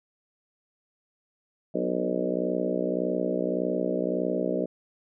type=harmonic tone with a mistuned harmonic; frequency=61.74 Hz; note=B1; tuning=in tune; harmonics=3 / 4 / 5 / 6 / 7 / 8 / 9 / 10; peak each=-33 / -33 / -33 / -33 / -33 / -33 / -33 / -33 dBFS; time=1.74-4.66 s; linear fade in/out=10 ms; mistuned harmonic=5; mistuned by=-27 cents; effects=none